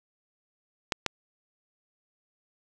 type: clicks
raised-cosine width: 0.2 ms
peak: -8 dBFS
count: 2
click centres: 0.922 / 1.063 s
effects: none